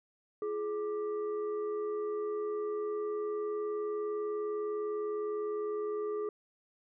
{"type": "tone with frequency modulation", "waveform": "sine", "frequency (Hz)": 420.9, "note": "G#4", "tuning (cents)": 23, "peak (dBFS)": -32, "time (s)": [0.42, 6.29], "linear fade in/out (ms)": 2, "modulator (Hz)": 762, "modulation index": 0.48, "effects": []}